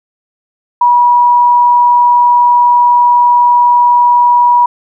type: tone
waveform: sine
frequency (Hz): 968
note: B5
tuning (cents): -35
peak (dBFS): -4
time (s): 0.81-4.66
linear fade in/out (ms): 5
effects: none

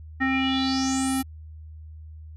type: tone with low-pass filter sweep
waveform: square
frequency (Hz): 264.8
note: C4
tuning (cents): +21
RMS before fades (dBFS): -24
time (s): 0.2-1.23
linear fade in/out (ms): 20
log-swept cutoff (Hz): 1800 to 12000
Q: 6.7
effects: added 78 Hz sine -39 dBFS peak until 2.36 s

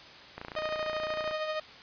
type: click train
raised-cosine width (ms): 0.5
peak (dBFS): -24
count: 28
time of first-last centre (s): 0.38-1.311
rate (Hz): 29
type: tone with tremolo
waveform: sawtooth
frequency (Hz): 620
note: D#5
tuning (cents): -6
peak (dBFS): -25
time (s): 0.56-1.6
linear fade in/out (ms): 5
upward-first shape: triangle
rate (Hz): 13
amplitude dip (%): 50
effects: white hiss -49 dBFS RMS until 1.82 s + resampled to 11025 Hz

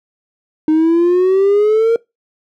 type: exponential sweep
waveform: triangle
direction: up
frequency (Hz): 308.1 to 466.2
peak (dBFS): -6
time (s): 0.68-1.96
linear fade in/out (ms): 2
effects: noise-tail reverb RT60 0.2 s tail -24 dB re dry + tanh soft clip ceiling -4 dBFS

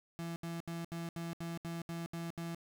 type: tone bursts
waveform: 35% pulse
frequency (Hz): 168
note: E3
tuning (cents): +33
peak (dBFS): -37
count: 10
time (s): 0.19-2.547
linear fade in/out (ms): 0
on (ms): 170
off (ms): 73
effects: none

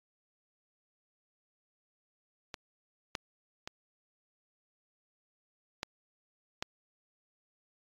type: clicks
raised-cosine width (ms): 0.2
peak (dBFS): -22 / -16 / -22 / -17 / -16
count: 5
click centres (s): 2.542 / 3.152 / 3.675 / 5.831 / 6.625
effects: AAC 32 kbps

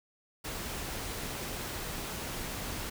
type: noise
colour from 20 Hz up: pink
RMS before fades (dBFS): -38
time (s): 0.44-2.9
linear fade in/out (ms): 10
effects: none

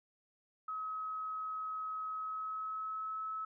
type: tone with pitch glide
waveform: sine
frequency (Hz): 1277 to 1296.3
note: D#6 to E6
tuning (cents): +45 to -29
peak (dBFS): -37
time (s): 0.68-3.45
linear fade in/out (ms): 5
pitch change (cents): +26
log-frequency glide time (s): 2.12-3.23
effects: none

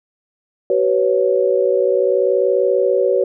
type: chord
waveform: sine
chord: F# suspended fourth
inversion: none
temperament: equal with one note detuned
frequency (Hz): 379.5 / 493.9 / 554.4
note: F#4 / B4 / C#5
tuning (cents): +44 / 0 / 0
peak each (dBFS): -17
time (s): 0.7-3.24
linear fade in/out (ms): 2
effects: none

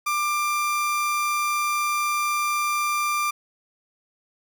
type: tone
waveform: 30% pulse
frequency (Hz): 1188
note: D6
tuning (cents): +20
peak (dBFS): -19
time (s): 0.06-3.31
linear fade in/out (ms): 10
effects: none

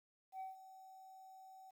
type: tone with ADSR envelope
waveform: sine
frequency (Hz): 761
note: F#5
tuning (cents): +48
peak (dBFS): -40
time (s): 0.32-1.71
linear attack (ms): 82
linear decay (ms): 150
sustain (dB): -15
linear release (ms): 11
effects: tanh soft clip ceiling -42 dBFS + 12-bit

